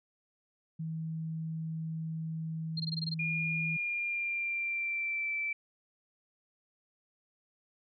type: tone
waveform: sine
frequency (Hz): 160.8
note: E3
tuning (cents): -43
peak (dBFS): -34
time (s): 0.79-3.77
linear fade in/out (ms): 10
type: tone bursts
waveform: sine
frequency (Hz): 4199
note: C8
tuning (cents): +5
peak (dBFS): -33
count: 8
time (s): 2.77-3.142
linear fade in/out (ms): 5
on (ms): 29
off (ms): 20
type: tone with pitch glide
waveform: sine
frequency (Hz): 2422 to 2327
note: D#7 to D7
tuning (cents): -47 to -17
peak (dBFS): -31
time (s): 3.19-5.53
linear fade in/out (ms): 5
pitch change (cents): -70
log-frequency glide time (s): 3.7-5.32
effects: none